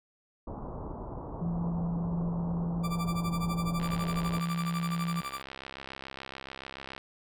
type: low-pass noise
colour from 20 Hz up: pink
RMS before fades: -39 dBFS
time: 0.47-4.4 s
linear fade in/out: 5 ms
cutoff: 1100 Hz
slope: 48 dB/octave
type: tone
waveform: sine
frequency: 170 Hz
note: F3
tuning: 46 cents flat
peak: -29 dBFS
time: 1.41-5.21 s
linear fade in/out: 5 ms
type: tone with tremolo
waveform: 40% pulse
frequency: 1174.7 Hz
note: D6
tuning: in tune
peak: -32 dBFS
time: 2.83-5.42 s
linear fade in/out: 20 ms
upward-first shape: sine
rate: 12 Hz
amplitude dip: 90%
type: click train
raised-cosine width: 0.3 ms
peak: -24 dBFS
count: 214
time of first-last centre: 3.8-6.979 s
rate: 67 Hz
effects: none